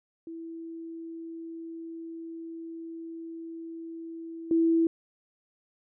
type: tone with level steps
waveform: sine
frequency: 329.6 Hz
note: E4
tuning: in tune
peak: -37 / -20 dBFS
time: 0.27-4.87 s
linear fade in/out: 2 ms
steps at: 4.51 s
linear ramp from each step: 2 ms
effects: none